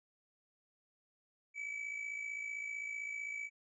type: tone with amplitude modulation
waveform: triangle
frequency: 2291 Hz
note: D7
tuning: 44 cents flat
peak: -35 dBFS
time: 1.54-3.5 s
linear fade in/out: 50 ms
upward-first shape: sine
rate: 55.6 Hz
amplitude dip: 60%
effects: resampled to 22050 Hz